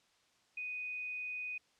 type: tone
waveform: sine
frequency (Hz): 2489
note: D#7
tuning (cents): 0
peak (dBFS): -38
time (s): 0.57-1.58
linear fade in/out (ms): 5
effects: white hiss -71 dBFS RMS until 1.79 s + low-pass 6000 Hz 12 dB/octave